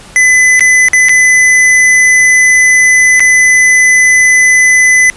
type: tone with dropouts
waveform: square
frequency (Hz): 2011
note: B6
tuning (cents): +31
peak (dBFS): -4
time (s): 0.16-5.1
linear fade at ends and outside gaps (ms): 0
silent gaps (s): 0.595-0.607 / 0.885-0.933 / 1.086-1.093 / 3.196-3.204
effects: pink hiss -34 dBFS RMS until 5.16 s + resampled to 24000 Hz